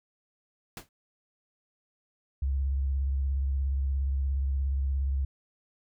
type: noise with exponential decay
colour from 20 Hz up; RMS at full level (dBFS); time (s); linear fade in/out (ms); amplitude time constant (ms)
pink; -36; 0.77-0.89; 2; 24
type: tone with vibrato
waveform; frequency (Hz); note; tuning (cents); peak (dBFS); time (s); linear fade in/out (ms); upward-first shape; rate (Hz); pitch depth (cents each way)
sine; 68; C#2; -33; -25; 2.42-5.25; 5; sine; 17; 62
effects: none